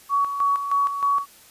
sine tone with tremolo, 1126 Hz, C#6, 27 cents sharp, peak -17 dBFS, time 0.09-1.26 s, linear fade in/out 50 ms, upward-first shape square, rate 3.2 Hz, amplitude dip 60%, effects white hiss -50 dBFS RMS until 1.5 s + resampled to 32000 Hz

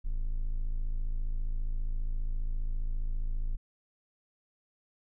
triangle tone, 27.43 Hz, A0, 4 cents flat, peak -26 dBFS, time 0.04-3.57 s, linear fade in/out 20 ms, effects none

